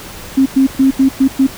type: tone bursts at uneven times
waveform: sine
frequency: 267.4 Hz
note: C4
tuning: 38 cents sharp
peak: -6 dBFS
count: 6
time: 0.37-0.46 / 0.56-0.67 / 0.79-0.91 / 0.99-1.09 / 1.2-1.28 / 1.39-1.47 s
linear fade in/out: 10 ms
effects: pink hiss -31 dBFS RMS until 1.57 s